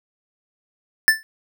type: tone with exponential decay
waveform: square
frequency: 1762 Hz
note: A6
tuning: 2 cents sharp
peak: -7 dBFS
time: 1.08-1.23 s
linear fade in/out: 0 ms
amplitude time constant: 31 ms
effects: none